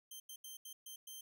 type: tone bursts at uneven times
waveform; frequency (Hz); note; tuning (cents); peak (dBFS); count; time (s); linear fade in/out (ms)
10% pulse; 3136; G7; 0; -40; 6; 0.11-0.2 / 0.29-0.36 / 0.44-0.57 / 0.65-0.73 / 0.86-0.96 / 1.07-1.21; 5
effects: none